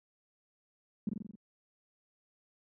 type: tone with echo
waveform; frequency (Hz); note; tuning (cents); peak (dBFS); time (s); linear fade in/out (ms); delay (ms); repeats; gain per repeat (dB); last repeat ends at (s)
sine; 207.7; G#3; 0; -28; 1.07-1.09; 2; 44; 6; -3; 1.354
effects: high-pass 100 Hz 12 dB/octave